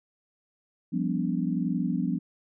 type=chord; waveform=sine; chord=G dominant seventh; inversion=third; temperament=equal with one note detuned; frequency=174.61 / 196 / 246.9 / 286.5 Hz; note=F3 / G3 / B3 / D4; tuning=0 / 0 / 0 / -43 cents; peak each=-29 / -31 / -30 / -32 dBFS; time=0.92-2.19 s; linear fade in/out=20 ms; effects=none